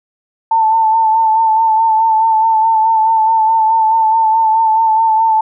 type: tone with vibrato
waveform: sine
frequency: 888 Hz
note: A5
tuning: 16 cents sharp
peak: -8 dBFS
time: 0.51-5.41 s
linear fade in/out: 5 ms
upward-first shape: sine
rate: 4.7 Hz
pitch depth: 33 cents each way
effects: none